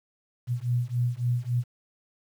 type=beating tone pair; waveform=sine; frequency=120.1 / 123.7 Hz; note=B2 / B2; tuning=-48 / +3 cents; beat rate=3.6 Hz; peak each=-27 dBFS; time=0.47-1.64 s; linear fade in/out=50 ms; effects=9-bit